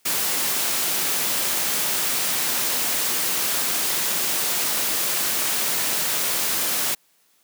white noise, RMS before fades -23 dBFS, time 0.05-6.95 s, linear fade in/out 10 ms, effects white hiss -62 dBFS RMS until 7.43 s + high-pass 150 Hz 12 dB/octave

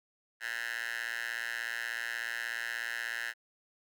10% pulse tone with high-pass filter, 116.54 Hz, A#2, in tune, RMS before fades -37 dBFS, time 0.4-3.34 s, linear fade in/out 50 ms, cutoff 1700 Hz, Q 4.3, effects none

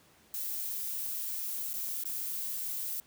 violet noise with dropouts, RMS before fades -36 dBFS, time 0.34-3 s, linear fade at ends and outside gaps 1 ms, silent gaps 1.732-1.739 / 2.038-2.054 s, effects pink hiss -62 dBFS RMS until 3.06 s + high-pass 80 Hz 12 dB/octave

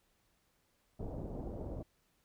pink low-pass noise, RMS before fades -42 dBFS, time 0.99-1.83 s, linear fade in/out 10 ms, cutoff 660 Hz, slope 24 dB/octave, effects pink hiss -75 dBFS RMS until 2.24 s

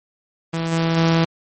sawtooth tone with level steps, 164.81 Hz, E3, in tune, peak -17 / -13 / -10 dBFS, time 0.53-1.25 s, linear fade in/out 10 ms, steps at 0.71 / 0.96 s, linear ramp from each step 20 ms, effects MP3 32 kbps

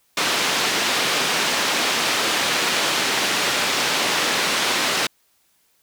white band-pass noise, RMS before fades -21 dBFS, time 0.17-5.07 s, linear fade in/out 5 ms, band 200 to 4200 Hz, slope 12 dB/octave, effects white hiss -63 dBFS RMS until 5.82 s

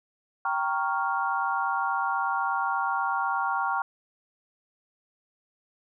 sine chord, G half-diminished seventh, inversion none, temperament equal, 784 / 932.3 / 1108.7 / 1396.9 Hz, G5 / Bb5 / Db6 / F6, 0 / 0 / 0 / 0 cents, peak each -30 dBFS, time 0.45-3.82 s, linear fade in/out 2 ms, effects none

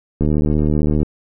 click train, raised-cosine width 3 ms, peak -5 dBFS, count 63, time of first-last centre 0.21-1.03 s, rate 75.6 Hz, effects none

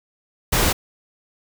pink noise, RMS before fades -18 dBFS, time 0.52-0.73 s, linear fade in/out 10 ms, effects none

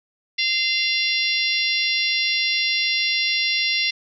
harmonic tone with a mistuned harmonic, 692 Hz, F5, 16 cents flat, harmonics 3 / 4 / 5 / 6 / 7 / 8, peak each -24 / -25 / -26 / -27 / -27 / -28 dBFS, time 0.38-3.91 s, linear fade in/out 10 ms, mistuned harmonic 7, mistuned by -22 cents, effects none

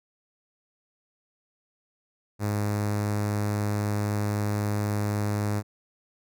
sawtooth tone with notch filter, 103.83 Hz, G#2, in tune, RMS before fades -27 dBFS, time 2.39-5.63 s, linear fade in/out 50 ms, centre 3100 Hz, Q 1.2, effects none

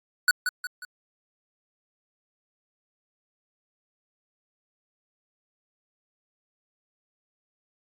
square tone with echo, 1480 Hz, F#6, in tune, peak -17 dBFS, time 0.28-0.31 s, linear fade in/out 2 ms, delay 180 ms, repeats 3, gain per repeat -7 dB, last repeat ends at 0.85 s, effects AAC 64 kbps

